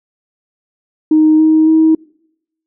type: tone with pitch steps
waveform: sine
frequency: 311.1 / 314.7 / 318.4 Hz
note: D#4 / D#4 / D#4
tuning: 0 / +20 / +40 cents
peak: -5 dBFS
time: 1.11-1.95 s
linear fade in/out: 5 ms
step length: 280 ms
effects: noise-tail reverb RT60 0.8 s tail -26 dB re dry + tanh soft clip ceiling -1 dBFS